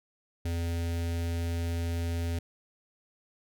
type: tone with notch filter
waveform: square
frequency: 84.5 Hz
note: E2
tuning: 43 cents sharp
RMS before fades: -31 dBFS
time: 0.45-2.39 s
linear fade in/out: 5 ms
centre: 1100 Hz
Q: 1.4
effects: none